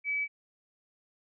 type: tone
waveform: sine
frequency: 2290 Hz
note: D7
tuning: 44 cents flat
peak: -28 dBFS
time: 0.04-0.28 s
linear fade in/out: 50 ms
effects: none